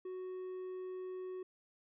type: tone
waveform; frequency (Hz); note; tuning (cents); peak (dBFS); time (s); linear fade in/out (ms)
triangle; 370; F#4; 0; -39; 0.05-1.43; 5
effects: resampled to 8000 Hz